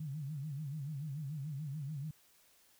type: tone with vibrato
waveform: sine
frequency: 145.7 Hz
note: D3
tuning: 13 cents flat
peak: -38 dBFS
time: 0-2.11 s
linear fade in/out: 5 ms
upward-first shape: sine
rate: 6.9 Hz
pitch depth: 150 cents each way
effects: white hiss -67 dBFS RMS until 2.79 s